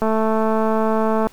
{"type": "click train", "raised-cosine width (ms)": 1, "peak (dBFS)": -7, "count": 276, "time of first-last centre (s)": [0.02, 1.27], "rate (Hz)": 220, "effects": ["pink hiss -49 dBFS RMS until 1.32 s"]}